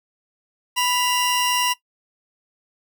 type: tone pair together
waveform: sawtooth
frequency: 989 / 2797 Hz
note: B5 / F7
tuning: +2 / +2 cents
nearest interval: octave + tritone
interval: 1800 cents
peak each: -18 dBFS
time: 0.76-1.74 s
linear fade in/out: 20 ms
effects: noise-tail reverb RT60 0.1 s tail -18 dB re dry